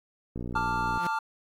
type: click train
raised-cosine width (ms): 3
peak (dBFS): -23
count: 38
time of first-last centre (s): 0.36-0.975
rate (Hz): 60.2
type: chord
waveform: triangle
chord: D minor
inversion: second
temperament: equal with one note detuned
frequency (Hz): 888.2 / 1174.7 / 1396.9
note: A5 / D6 / F6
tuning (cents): +16 / 0 / 0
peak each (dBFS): -27 / -32 / -30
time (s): 0.55-1.19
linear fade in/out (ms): 5
type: tone with exponential growth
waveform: sawtooth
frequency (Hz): 174.61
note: F3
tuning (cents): 0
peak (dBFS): -26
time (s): 0.88-1.07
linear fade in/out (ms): 0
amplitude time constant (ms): 40
effects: AAC 64 kbps